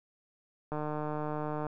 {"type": "click train", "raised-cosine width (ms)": 1, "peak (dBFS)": -22, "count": 144, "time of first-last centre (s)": [0.72, 1.667], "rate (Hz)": 151, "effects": []}